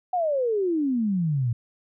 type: exponential sweep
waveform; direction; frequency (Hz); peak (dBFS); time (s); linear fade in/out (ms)
sine; down; 750 to 112.5; -21; 0.13-1.53; 5
effects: none